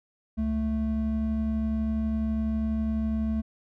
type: tone pair together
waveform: triangle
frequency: 69.3 / 220 Hz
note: C#2 / A3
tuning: 0 / 0 cents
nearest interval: octave + minor sixth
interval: 2000 cents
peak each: -28 / -24 dBFS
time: 0.37-3.42 s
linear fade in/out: 20 ms
effects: none